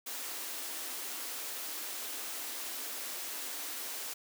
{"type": "high-pass noise", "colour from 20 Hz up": "white", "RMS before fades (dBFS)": -40, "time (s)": [0.06, 4.14], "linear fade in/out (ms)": 10, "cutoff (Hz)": 240, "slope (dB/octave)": 96, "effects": []}